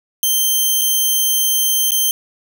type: tone with dropouts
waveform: 5% pulse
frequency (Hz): 3136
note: G7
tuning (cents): 0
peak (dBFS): -5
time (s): 0.23-2.11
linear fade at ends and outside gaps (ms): 1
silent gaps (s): 0.812-0.816 / 1.908-1.918
effects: none